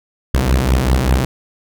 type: beating tone pair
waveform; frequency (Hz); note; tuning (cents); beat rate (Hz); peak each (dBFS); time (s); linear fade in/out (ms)
sawtooth; 61.74 / 66.84; B1 / C2; 0 / +38; 5.1; -11; 0.34-1.25; 0
effects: none